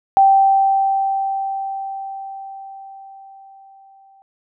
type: tone with exponential decay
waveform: sine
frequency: 780 Hz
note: G5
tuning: 9 cents flat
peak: -7 dBFS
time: 0.17-4.22 s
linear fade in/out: 0 ms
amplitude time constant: 880 ms
effects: none